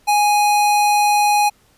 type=tone; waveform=square; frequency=830 Hz; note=G#5; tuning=1 cent flat; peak=-13 dBFS; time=0.07-1.5 s; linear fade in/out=20 ms; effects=pink hiss -56 dBFS RMS until 1.77 s + resampled to 32000 Hz